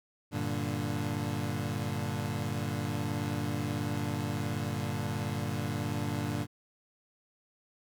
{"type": "chord", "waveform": "25% pulse", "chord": "G minor", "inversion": "none", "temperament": "equal", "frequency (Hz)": [98, 116.54, 146.83], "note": ["G2", "Bb2", "D3"], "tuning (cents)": [0, 0, 0], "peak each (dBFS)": -32, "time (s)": [0.31, 6.47], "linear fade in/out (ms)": 50, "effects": []}